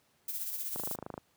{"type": "noise with tremolo", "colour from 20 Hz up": "violet", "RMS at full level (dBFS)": -35, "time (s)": [0.28, 0.96], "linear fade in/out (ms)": 5, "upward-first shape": "triangle", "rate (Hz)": 16, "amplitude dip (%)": 55}
{"type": "click train", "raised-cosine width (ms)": 1, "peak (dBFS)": -25, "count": 12, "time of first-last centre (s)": [0.76, 1.178], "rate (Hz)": 26.3}
{"effects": ["pink hiss -70 dBFS RMS until 1.36 s", "high-pass 100 Hz 12 dB/octave"]}